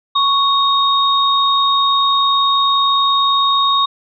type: tone pair together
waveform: sine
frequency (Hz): 1108.7 / 3729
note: C#6 / A#7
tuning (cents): 0 / 0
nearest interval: octave + major sixth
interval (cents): 2100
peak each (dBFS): -13 / -15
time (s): 0.15-3.86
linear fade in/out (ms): 10
effects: none